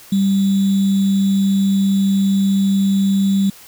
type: tone with sample-and-hold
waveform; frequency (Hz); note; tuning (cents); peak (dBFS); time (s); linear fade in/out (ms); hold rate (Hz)
sine; 196; G3; 0; -12; 0.12-3.5; 5; 3675
effects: white hiss -42 dBFS RMS until 3.67 s